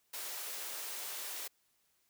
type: high-pass noise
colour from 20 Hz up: white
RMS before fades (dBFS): -42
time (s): 0.13-1.48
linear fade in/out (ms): 10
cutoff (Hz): 370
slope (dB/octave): 24
effects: white hiss -75 dBFS RMS until 2.09 s